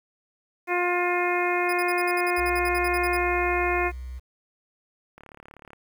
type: harmonic tone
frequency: 354.4 Hz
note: F4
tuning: 25 cents sharp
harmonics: 1 / 2 / 3 / 4 / 5 / 6 / 7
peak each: -26 / -28 / -30 / -34 / -32 / -30 / -31 dBFS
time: 0.67-3.92 s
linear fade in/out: 50 ms
type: tone bursts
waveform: 5% pulse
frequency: 5020 Hz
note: D#8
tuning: 15 cents sharp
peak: -29 dBFS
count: 16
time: 1.69-3.168 s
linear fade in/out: 2 ms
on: 38 ms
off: 58 ms
type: tone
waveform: sine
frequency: 63.2 Hz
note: B1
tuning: 41 cents sharp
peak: -33 dBFS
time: 2.37-4.2 s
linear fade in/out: 20 ms
type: click train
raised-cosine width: 0.5 ms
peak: -30 dBFS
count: 21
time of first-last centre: 5.18-5.732 s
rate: 36.2 Hz
effects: 9-bit